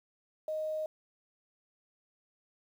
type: tone with quantisation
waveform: sine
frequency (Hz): 622.3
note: D#5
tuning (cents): 0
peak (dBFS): -32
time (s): 0.48-0.86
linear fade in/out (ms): 2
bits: 10
effects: none